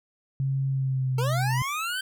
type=tone with pitch glide; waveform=sine; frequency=135.4 to 128.39 Hz; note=C#3 to C3; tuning=-40 to -32 cents; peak=-23 dBFS; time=0.4-1.62 s; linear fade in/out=0 ms; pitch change=-92 cents; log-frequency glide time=0.68-1.23 s
type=linear sweep; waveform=25% pulse; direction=up; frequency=440 to 1568 Hz; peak=-24 dBFS; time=1.18-2.01 s; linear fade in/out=5 ms
effects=none